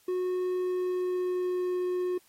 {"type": "tone with pitch glide", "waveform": "triangle", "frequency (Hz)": [365.1, 361.7], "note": ["F#4", "F#4"], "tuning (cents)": [-23, -39], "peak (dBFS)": -25, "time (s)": [0.08, 2.18], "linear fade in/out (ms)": 5, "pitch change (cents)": -16, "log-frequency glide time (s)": [0.51, 1.8], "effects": ["white hiss -63 dBFS RMS until 2.28 s", "AAC 48 kbps"]}